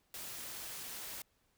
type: noise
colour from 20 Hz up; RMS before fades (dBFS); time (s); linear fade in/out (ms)
white; -45; 0.14-1.22; 2
effects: pink hiss -75 dBFS RMS until 1.57 s